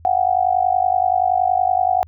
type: tone with amplitude modulation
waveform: sine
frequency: 739 Hz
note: F#5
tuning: 2 cents flat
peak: -10 dBFS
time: 0.05-2.03 s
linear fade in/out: 0 ms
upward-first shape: sine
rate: 50.6 Hz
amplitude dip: 95%
effects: added 83 Hz sine -42 dBFS peak until 2.07 s